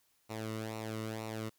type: tone with flanger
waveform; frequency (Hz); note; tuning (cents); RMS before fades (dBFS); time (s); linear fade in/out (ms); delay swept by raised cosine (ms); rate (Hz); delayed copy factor
sawtooth; 110.2; A2; +3; -40; 0.29-1.5; 20; 0.61 to 1.24; 2.1; -0.7
effects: white hiss -73 dBFS RMS until 1.58 s